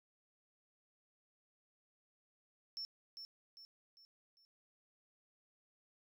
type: tone with echo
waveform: triangle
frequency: 5400 Hz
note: E8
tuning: 41 cents sharp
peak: -39 dBFS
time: 2.77-2.85 s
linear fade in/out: 0 ms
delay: 400 ms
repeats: 4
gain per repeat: -7 dB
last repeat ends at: 4.45 s
effects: tanh soft clip ceiling -37 dBFS